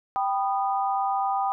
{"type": "chord", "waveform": "sine", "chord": "G augmented", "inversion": "none", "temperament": "equal with one note detuned", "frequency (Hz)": [784, 987.8, 1233.1], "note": ["G5", "B5", "D#6"], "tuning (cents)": [0, 0, -16], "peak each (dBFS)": [-24, -30, -30], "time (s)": [0.16, 1.52], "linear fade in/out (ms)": 0, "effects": []}